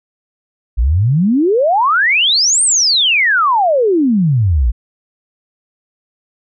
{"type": "exponential two-way sweep", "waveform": "sine", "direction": "up then down", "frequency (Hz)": [52.2, 9000, 52.2], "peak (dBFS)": -9, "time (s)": [0.77, 4.72], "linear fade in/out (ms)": 20, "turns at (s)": 2.63, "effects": []}